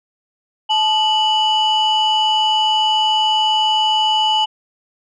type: tone pair together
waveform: sine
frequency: 866.4 / 2960 Hz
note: A5 / F#7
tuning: -27 / 0 cents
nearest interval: octave + major sixth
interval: 2127 cents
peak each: -14 / -14 dBFS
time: 0.69-4.46 s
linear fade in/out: 20 ms
effects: tanh soft clip ceiling -9 dBFS